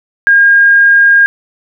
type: tone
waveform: sine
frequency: 1619 Hz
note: G#6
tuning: 45 cents flat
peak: -3 dBFS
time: 0.27-1.26 s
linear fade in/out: 0 ms
effects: none

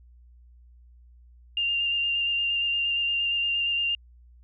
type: tone with vibrato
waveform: sine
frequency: 2794 Hz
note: F7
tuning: in tune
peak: -23 dBFS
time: 1.57-3.95 s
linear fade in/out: 2 ms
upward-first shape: square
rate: 8.6 Hz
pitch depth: 12 cents each way
effects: added 60 Hz sine -50 dBFS peak until 4.43 s

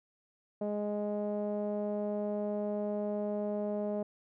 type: tone with low-pass filter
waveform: sawtooth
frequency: 207.7 Hz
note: G#3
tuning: in tune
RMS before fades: -34 dBFS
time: 0.61-4.03 s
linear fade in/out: 5 ms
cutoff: 610 Hz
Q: 3.5
effects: none

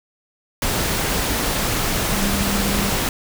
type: tone in noise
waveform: sine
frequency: 199.2 Hz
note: G3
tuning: 28 cents sharp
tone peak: -23 dBFS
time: 2.12-2.9 s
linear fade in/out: 2 ms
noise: pink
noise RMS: -21 dBFS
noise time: 0.62-3.09 s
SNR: -5 dB
effects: none

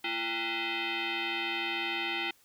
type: tone with frequency modulation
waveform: sine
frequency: 227.7 Hz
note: A#3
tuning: 40 cents flat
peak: -30 dBFS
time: 0.04-2.31 s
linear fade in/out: 5 ms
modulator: 569 Hz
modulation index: 5.7
effects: white hiss -64 dBFS RMS until 2.44 s

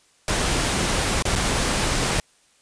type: noise with dropouts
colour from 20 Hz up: pink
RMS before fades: -22 dBFS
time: 0.28-2.2 s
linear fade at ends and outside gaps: 1 ms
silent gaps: 1.224-1.253 / 1.354-1.359 s
effects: white hiss -59 dBFS RMS until 2.61 s + resampled to 22050 Hz

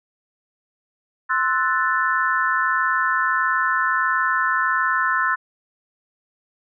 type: chord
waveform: sine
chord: F# half-diminished seventh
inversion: second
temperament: equal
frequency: 1046.5 / 1318.5 / 1480 / 1760 Hz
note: C6 / E6 / F#6 / A6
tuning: 0 / 0 / 0 / 0 cents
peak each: -23 dBFS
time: 1.29-5.36 s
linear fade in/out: 20 ms
effects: none

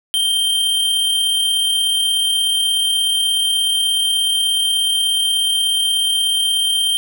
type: tone with amplitude modulation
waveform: square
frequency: 3155 Hz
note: G7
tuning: 10 cents sharp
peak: -14 dBFS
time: 0.14-6.97 s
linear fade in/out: 0 ms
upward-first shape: sine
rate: 36.6 Hz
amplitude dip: 25%
effects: none

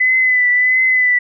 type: tone with vibrato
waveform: sine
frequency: 2008 Hz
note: B6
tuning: 28 cents sharp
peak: -10 dBFS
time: 0-1.19 s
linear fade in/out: 10 ms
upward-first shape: triangle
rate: 1.5 Hz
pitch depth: 37 cents each way
effects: none

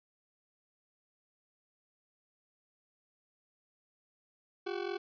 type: ring-modulated tone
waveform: 40% pulse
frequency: 377.2 Hz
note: F#4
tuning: 33 cents sharp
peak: -31 dBFS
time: 4.66-4.98 s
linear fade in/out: 10 ms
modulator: 22.4 Hz
effects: resampled to 11025 Hz + 11-bit

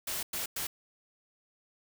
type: noise bursts at uneven times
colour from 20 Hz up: white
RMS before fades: -35 dBFS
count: 3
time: 0.07-0.23 / 0.33-0.46 / 0.56-0.67 s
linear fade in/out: 5 ms
effects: none

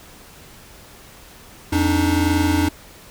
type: tone cluster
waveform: square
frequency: 86.5 / 288.6 / 310.4 Hz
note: F2 / D4 / D#4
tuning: -16 / -30 / -4 cents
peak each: -21 dBFS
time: 1.72-2.69 s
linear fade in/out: 10 ms
effects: pink hiss -44 dBFS RMS until 3.1 s

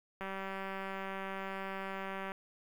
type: click train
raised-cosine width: 0.5 ms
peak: -26 dBFS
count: 408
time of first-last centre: 0.21-2.319 s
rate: 193 Hz
effects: 9-bit

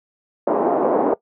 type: band-pass noise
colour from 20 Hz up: pink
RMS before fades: -18 dBFS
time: 0.47-1.14 s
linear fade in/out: 5 ms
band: 300 to 850 Hz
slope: 24 dB/octave
effects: noise-tail reverb RT60 0.1 s tail -19 dB re dry

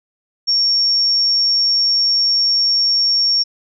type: tone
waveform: sine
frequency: 5510 Hz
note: F8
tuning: 24 cents flat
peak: -12 dBFS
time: 0.47-3.44 s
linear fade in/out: 20 ms
effects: none

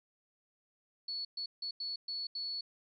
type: tone bursts at uneven times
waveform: sine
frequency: 4412 Hz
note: C#8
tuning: 9 cents flat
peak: -36 dBFS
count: 6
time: 1.08-1.25 / 1.37-1.46 / 1.62-1.71 / 1.8-1.96 / 2.08-2.27 / 2.35-2.61 s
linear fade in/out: 5 ms
effects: none

